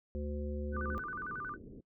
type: harmonic tone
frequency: 73.42 Hz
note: D2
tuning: in tune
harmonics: 1 / 3 / 5 / 7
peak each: -37 / -42 / -44 / -45 dBFS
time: 0.15-0.98 s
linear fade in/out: 0 ms
type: low-pass noise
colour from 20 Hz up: white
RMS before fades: -50 dBFS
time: 0.72-1.81 s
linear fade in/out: 5 ms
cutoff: 440 Hz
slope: 48 dB/octave
type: tone with vibrato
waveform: sine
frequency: 1337 Hz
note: E6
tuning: 24 cents sharp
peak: -38 dBFS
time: 0.72-1.57 s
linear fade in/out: 50 ms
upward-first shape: square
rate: 11 Hz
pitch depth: 200 cents each way
effects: noise-tail reverb RT60 0.1 s tail -24 dB re dry